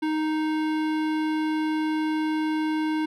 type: tone with hard clipping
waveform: sine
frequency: 311.1 Hz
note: D#4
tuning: in tune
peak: -25 dBFS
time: 0.02-3.06 s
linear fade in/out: 10 ms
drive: 17 dB
effects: none